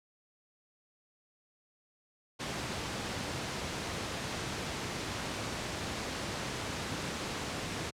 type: noise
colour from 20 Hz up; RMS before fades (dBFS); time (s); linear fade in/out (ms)
pink; -36; 2.39-7.91; 20
effects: high-pass 80 Hz 12 dB/octave + low-pass 7000 Hz 12 dB/octave